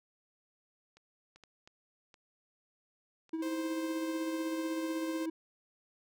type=clicks; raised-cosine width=0.2 ms; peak=-42 / -40 / -37 / -37 / -39 / -45 dBFS; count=6; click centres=0.97 / 1.36 / 1.437 / 1.675 / 2.142 / 3.293 s
type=tone with tremolo; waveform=triangle; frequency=322.8 Hz; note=E4; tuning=36 cents flat; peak=-29 dBFS; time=3.33-5.3 s; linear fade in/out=5 ms; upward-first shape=triangle; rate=16 Hz; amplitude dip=55%
type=tone; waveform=sawtooth; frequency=523.3 Hz; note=C5; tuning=in tune; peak=-36 dBFS; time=3.42-5.26 s; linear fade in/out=5 ms
effects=none